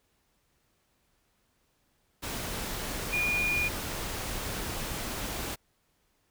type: tone in noise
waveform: sine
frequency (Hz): 2434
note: D#7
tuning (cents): -39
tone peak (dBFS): -26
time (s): 3.12-3.69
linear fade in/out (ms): 20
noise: pink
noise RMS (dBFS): -35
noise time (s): 2.22-5.56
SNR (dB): +6
effects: pink hiss -72 dBFS RMS until 6.3 s